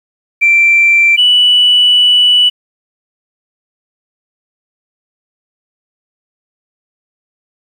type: tone pair in turn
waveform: sine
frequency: 2349 / 2960 Hz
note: D7 / F#7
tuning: 0 / 0 cents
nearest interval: major third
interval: 400 cents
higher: second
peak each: -4 dBFS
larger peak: neither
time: 0.41-1.17 / 1.17-2.5 s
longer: second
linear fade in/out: 20 ms
effects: tanh soft clip ceiling 0 dBFS + 7-bit